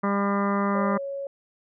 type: harmonic tone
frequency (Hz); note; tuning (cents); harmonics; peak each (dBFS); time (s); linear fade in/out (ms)
200; G3; +35; 1 / 2 / 3 / 4 / 5 / 6 / 7 / 8 / 9 / 10; -24 / -31 / -31 / -37 / -31 / -29 / -38 / -43 / -41 / -41; 0.03-0.98; 10
type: tone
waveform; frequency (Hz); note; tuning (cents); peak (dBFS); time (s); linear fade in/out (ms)
sine; 554.4; C#5; 0; -29; 0.75-1.27; 2
effects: none